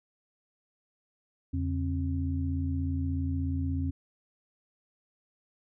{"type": "tone cluster", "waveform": "sine", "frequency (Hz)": [84.8, 141.5, 267.7], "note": ["E2", "C#3", "C4"], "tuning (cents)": [50, 36, 40], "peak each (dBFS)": [-29, -38, -33], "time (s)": [1.53, 3.91], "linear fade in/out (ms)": 10, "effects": []}